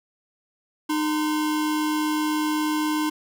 square tone pair together, 306.1 / 1026 Hz, D#4 / C6, -28 / -34 cents, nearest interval octave + major sixth, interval 2094 cents, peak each -23 / -31 dBFS, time 0.89-3.1 s, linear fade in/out 10 ms, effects none

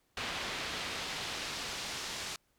brown noise with band-pass filter sweep, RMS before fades -39 dBFS, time 0.17-2.36 s, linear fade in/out 2 ms, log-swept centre 3100 to 5500 Hz, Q 0.95, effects pink hiss -74 dBFS RMS until 2.58 s

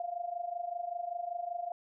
sine tone with amplitude modulation, 698.5 Hz, F5, in tune, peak -31 dBFS, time 0-1.72 s, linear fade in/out 2 ms, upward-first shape sine, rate 25.2 Hz, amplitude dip 80%, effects none

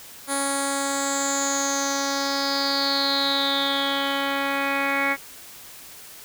10% pulse tone with low-pass filter sweep, 277.2 Hz, C#4, in tune, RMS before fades -24 dBFS, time 0.27-5.17 s, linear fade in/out 50 ms, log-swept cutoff 10000 to 2200 Hz, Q 8.5, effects white hiss -43 dBFS RMS until 6.24 s

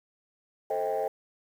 sine chord, A half-diminished seventh, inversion none, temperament just, 440 / 528 / 633.6 / 792 Hz, A4 / C5 / Eb5 / G5, 0 / +16 / +31 / +18 cents, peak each -31 dBFS, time 0.7-1.08 s, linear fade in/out 5 ms, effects tanh soft clip ceiling -21 dBFS + 9-bit

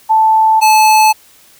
sine / square tone pair in turn, 879 / 866.4 Hz, A5 / A5, -2 / -27 cents, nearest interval unison, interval 25 cents, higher first, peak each -6 dBFS, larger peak neither, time 0.09-0.61 / 0.61-1.13 s, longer neither, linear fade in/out 20 ms, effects white hiss -45 dBFS RMS until 1.59 s

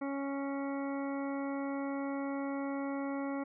harmonic tone, 277.2 Hz, C#4, in tune, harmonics 1 / 2 / 3 / 4 / 5 / 7 / 8, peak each -35 / -41 / -45 / -47 / -49 / -52 / -53 dBFS, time 0.01-3.44 s, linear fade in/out 10 ms, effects none

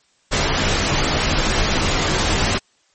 pink noise with comb filter, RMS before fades -18 dBFS, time 0.31-2.59 s, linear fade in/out 20 ms, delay 17 ms, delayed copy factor -0.6, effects white hiss -60 dBFS RMS until 2.94 s + MP3 32 kbps

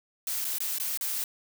blue noise with dropouts, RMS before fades -31 dBFS, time 0.27-1.24 s, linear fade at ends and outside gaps 1 ms, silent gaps 0.445-0.45 / 0.584-0.604 / 0.784-0.799 / 0.974-1.01 s, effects none

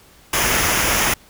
pink noise with comb filter, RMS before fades -18 dBFS, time 0.33-1.14 s, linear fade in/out 5 ms, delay 0.24 ms, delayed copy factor -0.55, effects pink hiss -49 dBFS RMS until 1.29 s

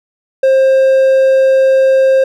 triangle tone, 531 Hz, C5, 25 cents sharp, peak -4 dBFS, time 0.43-2.24 s, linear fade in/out 5 ms, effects none

